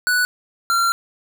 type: tone pair in turn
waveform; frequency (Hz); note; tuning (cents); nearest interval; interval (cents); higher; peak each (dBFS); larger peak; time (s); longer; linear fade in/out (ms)
square; 1480 / 1371.7; F#6 / F6; 0 / -32; minor second; 132; first; -16; neither; 0.07-0.25 / 0.7-0.92; second; 0
effects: none